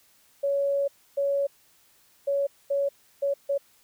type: tone bursts at uneven times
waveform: sine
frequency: 560 Hz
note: C#5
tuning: 18 cents sharp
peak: -22 dBFS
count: 6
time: 0.43-0.88 / 1.17-1.47 / 2.27-2.47 / 2.7-2.89 / 3.22-3.34 / 3.49-3.58 s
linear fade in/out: 10 ms
effects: white hiss -61 dBFS RMS until 3.83 s